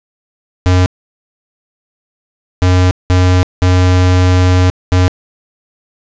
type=tone bursts at uneven times; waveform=square; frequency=91.1 Hz; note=F#2; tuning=26 cents flat; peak=-7 dBFS; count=5; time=0.66-0.86 / 2.62-2.91 / 3.1-3.43 / 3.62-4.7 / 4.92-5.08 s; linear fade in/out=0 ms; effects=resampled to 16000 Hz + 7-bit